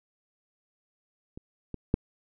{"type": "clicks", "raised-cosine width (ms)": 3, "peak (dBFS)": [-28, -22, -9], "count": 3, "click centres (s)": [1.375, 1.743, 1.941], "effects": []}